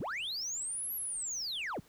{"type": "linear two-way sweep", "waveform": "sine", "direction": "up then down", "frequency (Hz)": [65.41, 11840, 65.41], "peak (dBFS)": -32, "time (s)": [0, 1.8], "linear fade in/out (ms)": 5, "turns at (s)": 0.94, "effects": ["tanh soft clip ceiling -34 dBFS", "pink hiss -63 dBFS RMS until 1.88 s"]}